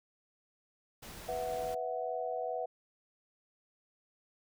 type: noise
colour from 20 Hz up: pink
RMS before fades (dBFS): -48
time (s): 1.02-1.75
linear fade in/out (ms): 10
type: chord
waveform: sine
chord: B suspended fourth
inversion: none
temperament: just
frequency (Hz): 493.9 / 658.5 / 740.8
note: B4 / E5 / F#5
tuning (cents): 0 / -2 / +2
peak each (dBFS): -38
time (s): 1.28-2.66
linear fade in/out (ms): 10
effects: none